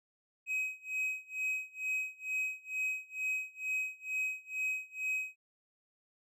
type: tone with tremolo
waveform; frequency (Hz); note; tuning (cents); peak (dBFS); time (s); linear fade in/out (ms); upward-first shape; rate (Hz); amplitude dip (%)
triangle; 2533; D#7; +30; -29; 0.46-5.36; 50; sine; 2.2; 95
effects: none